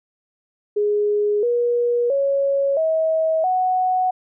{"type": "tone with pitch steps", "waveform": "sine", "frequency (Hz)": [415.3, 479.8, 554.4, 640.5, 740], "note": ["G#4", "A#4", "C#5", "E5", "F#5"], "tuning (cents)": [0, 50, 0, -50, 0], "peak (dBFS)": -16, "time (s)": [0.76, 4.11], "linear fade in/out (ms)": 10, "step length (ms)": 670, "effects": []}